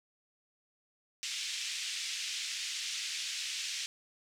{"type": "band-pass noise", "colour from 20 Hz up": "pink", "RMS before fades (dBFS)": -38, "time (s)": [1.23, 3.86], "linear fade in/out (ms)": 0, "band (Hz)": [2400, 7300], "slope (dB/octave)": 24, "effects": []}